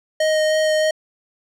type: tone with vibrato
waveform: square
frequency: 622.3 Hz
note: D#5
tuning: in tune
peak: -16 dBFS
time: 0.2-0.91 s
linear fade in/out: 5 ms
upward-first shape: sine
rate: 3.2 Hz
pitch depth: 9 cents each way
effects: low-pass 8000 Hz 12 dB/octave